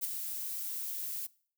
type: noise with ADSR envelope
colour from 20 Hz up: violet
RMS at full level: -31 dBFS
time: 0.01-1.27 s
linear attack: 30 ms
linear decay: 19 ms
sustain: -7 dB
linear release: 11 ms
effects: noise-tail reverb RT60 0.5 s tail -22 dB re dry